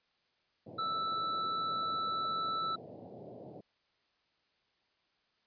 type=band-pass noise; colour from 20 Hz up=white; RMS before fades=-49 dBFS; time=0.66-3.61 s; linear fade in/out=10 ms; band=100 to 700 Hz; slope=48 dB/octave
type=tone; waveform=square; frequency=1318.5 Hz; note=E6; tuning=in tune; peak=-33 dBFS; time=0.78-2.76 s; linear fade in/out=10 ms
effects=white hiss -75 dBFS RMS until 5.46 s + resampled to 11025 Hz